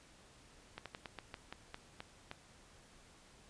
slowing click train, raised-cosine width 0.3 ms, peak -28 dBFS, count 10, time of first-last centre 0.78-2.314 s, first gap 77 ms, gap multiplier 1.19, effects pink hiss -62 dBFS RMS until 3.49 s + resampled to 22050 Hz

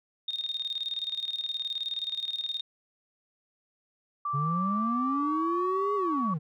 sine tone with tremolo, 3689 Hz, A#7, 19 cents flat, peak -28 dBFS, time 0.28-2.61 s, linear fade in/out 5 ms, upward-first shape square, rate 19 Hz, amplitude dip 70%
sine tone with pitch glide, 1169 to 1129.2 Hz, D6 to C#6, -8 to +32 cents, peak -28 dBFS, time 4.25-6.34 s, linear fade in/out 5 ms, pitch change -60 cents, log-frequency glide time 5.12-5.37 s
triangle linear two-way sweep, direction up then down, 135.1 to 415.3 to 141.5 Hz, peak -26 dBFS, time 4.33-6.39 s, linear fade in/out 20 ms, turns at 5.95 s
effects none

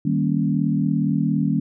sine chord, Eb dominant seventh, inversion none, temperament equal, 155.56 / 196 / 233.1 / 277.2 Hz, Eb3 / G3 / Bb3 / Db4, 0 / 0 / 0 / 0 cents, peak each -22 / -23 / -24 / -24 dBFS, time 0.05-1.6 s, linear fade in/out 5 ms, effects none

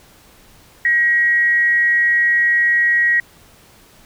sine tone with amplitude modulation, 1900 Hz, A#6, 33 cents sharp, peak -10 dBFS, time 0.85-3.2 s, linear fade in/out 2 ms, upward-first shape sine, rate 290 Hz, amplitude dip 35%, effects pink hiss -48 dBFS RMS until 4.05 s

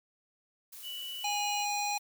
blue noise, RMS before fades -47 dBFS, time 0.72-1.99 s, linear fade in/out 10 ms
sine tone with pitch glide, 2960 to 2901 Hz, F#7 to F#7, 0 to -35 cents, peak -38 dBFS, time 0.82-1.66 s, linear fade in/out 50 ms, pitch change -35 cents, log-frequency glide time 1.25-1.39 s
harmonic tone, 823 Hz, G#5, 16 cents flat, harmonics 1 / 3 / 5 / 7 / 9, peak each -32 / -37 / -39 / -40 / -42 dBFS, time 1.24-1.98 s, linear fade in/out 5 ms
effects none

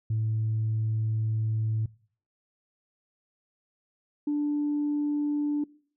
sine tone pair in turn, 110 / 293.7 Hz, A2 / D4, 0 / 0 cents, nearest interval octave + perfect fourth, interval 1700 cents, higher second, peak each -23 dBFS, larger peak neither, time 0.1-1.86 / 4.27-5.64 s, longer first, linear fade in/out 5 ms, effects noise-tail reverb RT60 0.5 s tail -23 dB re dry + tanh soft clip ceiling -21 dBFS

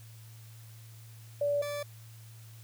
sine / 40% pulse tone pair in turn, 577 / 581.7 Hz, D5 / D5, -31 / -17 cents, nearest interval unison, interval 14 cents, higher second, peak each -26 / -33 dBFS, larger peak first, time 1.41-1.62 / 1.62-1.83 s, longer neither, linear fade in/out 5 ms, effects added 112 Hz sine -48 dBFS peak until 2.63 s + white hiss -58 dBFS RMS until 2.63 s

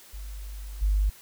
sine tone with level steps, 50.2 Hz, G1, 42 cents sharp, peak -35 / -20 dBFS, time 0.13-1.1 s, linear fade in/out 10 ms, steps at 0.81 s, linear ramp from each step 20 ms, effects white hiss -51 dBFS RMS until 1.21 s

